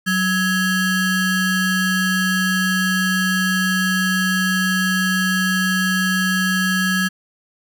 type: ring-modulated tone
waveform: square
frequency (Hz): 740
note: F#5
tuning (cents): 0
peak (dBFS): -14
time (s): 0.06-7.09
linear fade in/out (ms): 20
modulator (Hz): 927
effects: none